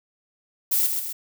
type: noise with echo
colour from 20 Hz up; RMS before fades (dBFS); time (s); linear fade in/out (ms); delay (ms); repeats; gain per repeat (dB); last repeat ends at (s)
violet; -21; 0.71-0.87; 10; 130; 2; -5; 1.13
effects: none